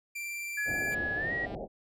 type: tone with vibrato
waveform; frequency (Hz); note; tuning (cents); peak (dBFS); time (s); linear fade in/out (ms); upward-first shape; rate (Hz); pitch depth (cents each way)
45% pulse; 2356; D7; +5; -35; 0.15-0.95; 10; sine; 19; 11
type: tone with pitch glide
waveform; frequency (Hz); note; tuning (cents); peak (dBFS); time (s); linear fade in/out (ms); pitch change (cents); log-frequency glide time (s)
sine; 1688 to 1905.7; G#6 to A#6; +28 to +38; -30; 0.57-1.46; 10; +210; 1.16-1.33
type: low-pass noise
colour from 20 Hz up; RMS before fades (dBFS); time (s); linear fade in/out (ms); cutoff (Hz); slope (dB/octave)
white; -39; 0.65-1.68; 50; 800; 96
type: click train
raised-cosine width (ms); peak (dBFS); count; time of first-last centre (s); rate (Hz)
0.3; -36; 126; 0.92-1.548; 199
effects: none